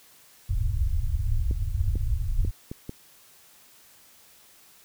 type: low-pass noise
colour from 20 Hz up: pink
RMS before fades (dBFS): -25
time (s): 0.49-2.51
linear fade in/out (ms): 10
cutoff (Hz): 110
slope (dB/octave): 48
type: clicks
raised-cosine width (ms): 3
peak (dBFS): -21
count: 5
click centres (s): 1.511 / 1.956 / 2.449 / 2.715 / 2.894
effects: white hiss -55 dBFS RMS until 4.84 s